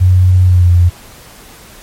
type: tone with pitch glide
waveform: sine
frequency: 91.6 to 87.67 Hz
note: F#2 to F2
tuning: -17 to +7 cents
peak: -4 dBFS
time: 0-0.9 s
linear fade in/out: 20 ms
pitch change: -76 cents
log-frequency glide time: 0.44-0.71 s
effects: pink hiss -37 dBFS RMS until 1.82 s + MP3 64 kbps